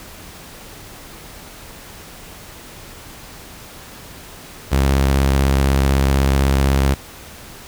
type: tone with vibrato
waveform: sawtooth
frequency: 68 Hz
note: C#2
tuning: 33 cents flat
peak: -9 dBFS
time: 4.71-6.95 s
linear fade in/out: 20 ms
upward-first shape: triangle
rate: 16 Hz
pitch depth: 58 cents each way
effects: pink hiss -38 dBFS RMS until 7.67 s